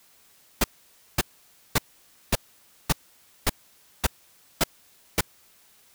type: noise bursts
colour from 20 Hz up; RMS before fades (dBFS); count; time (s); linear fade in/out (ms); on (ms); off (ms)
pink; -20; 9; 0.61-5.209; 5; 31; 540
effects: white hiss -58 dBFS RMS until 5.94 s